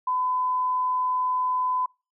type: tone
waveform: sine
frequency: 1009 Hz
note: B5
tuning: 37 cents sharp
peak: -22 dBFS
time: 0.07-1.86 s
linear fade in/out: 5 ms
effects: noise-tail reverb RT60 0.3 s tail -26 dB re dry